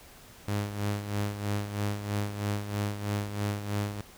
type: tone with tremolo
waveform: sawtooth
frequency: 102.8 Hz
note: G#2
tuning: 17 cents flat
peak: -23 dBFS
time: 0.48-4.01 s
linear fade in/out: 0 ms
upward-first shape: sine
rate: 3.1 Hz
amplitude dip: 65%
effects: pink hiss -52 dBFS RMS until 4.17 s